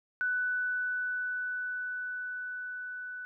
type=tone with level ramp; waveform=sine; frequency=1491 Hz; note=F#6; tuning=13 cents sharp; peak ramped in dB=-27 to -38 dBFS; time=0.21-3.25 s; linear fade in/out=0 ms; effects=none